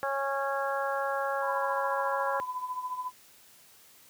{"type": "harmonic tone", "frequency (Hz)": 275.1, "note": "C#4", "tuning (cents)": -13, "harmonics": [2, 3, 4, 5, 6], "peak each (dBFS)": [-32, -34, -35, -36, -37], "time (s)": [0.03, 2.4], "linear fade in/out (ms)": 0}
{"type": "tone with tremolo", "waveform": "sine", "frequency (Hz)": 1005, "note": "B5", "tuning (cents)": 30, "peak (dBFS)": -29, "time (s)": [1.41, 3.12], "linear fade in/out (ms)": 50, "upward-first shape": "triangle", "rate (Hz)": 14, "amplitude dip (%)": 75}
{"effects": ["white hiss -57 dBFS RMS until 4.09 s", "high-pass 60 Hz 12 dB/octave"]}